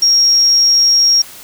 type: tone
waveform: sine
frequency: 5588 Hz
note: F8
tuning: in tune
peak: -7 dBFS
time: 0.02-1.22 s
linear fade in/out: 5 ms
effects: white hiss -35 dBFS RMS until 1.43 s